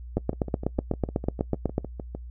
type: two click trains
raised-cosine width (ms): 2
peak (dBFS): -10 / -20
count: 14 / 14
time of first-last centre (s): 0.17-1.781 / 0.18-2.15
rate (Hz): 8.07 / 6.6
effects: noise-tail reverb RT60 0.1 s tail -23 dB re dry + added 60 Hz sine -37 dBFS peak until 2.3 s

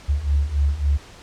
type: beating tone pair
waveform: sine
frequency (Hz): 69.3 / 72.9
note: C#2 / D2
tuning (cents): 0 / -12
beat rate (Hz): 3.6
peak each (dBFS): -22 / -19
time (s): 0.08-0.98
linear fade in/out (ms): 20
effects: pink hiss -44 dBFS RMS until 1.22 s + low-pass 7000 Hz 12 dB/octave

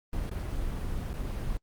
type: noise with dropouts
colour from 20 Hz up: brown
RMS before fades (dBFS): -32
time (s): 0.13-1.57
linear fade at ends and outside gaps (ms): 1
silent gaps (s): 0.295-0.314 / 1.131-1.14
effects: Opus 24 kbps

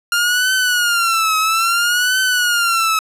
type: tone with vibrato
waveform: sawtooth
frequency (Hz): 1396.9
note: F6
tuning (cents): 0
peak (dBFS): -10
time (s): 0.12-2.99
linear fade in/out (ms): 2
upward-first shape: triangle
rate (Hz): 0.6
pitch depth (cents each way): 160
effects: resampled to 32000 Hz + 8-bit

